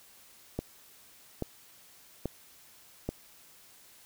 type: click train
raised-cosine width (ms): 2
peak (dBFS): -18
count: 4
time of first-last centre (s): 0.59-3.09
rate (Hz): 1.2
effects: white hiss -57 dBFS RMS until 4.05 s